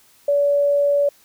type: tone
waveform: sine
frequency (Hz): 572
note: D5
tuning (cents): -46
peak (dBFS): -14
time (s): 0.28-1.09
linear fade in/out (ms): 5
effects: white hiss -54 dBFS RMS until 1.24 s